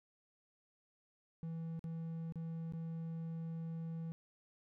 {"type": "tone with dropouts", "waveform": "triangle", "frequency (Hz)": 164, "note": "E3", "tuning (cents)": -9, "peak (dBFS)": -38, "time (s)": [1.43, 4.12], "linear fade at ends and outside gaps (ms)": 0, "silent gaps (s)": [[1.793, 1.841], [2.323, 2.357], [2.723, 2.735]], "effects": []}